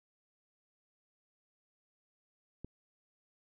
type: click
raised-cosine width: 3 ms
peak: -30 dBFS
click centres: 2.646 s
effects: none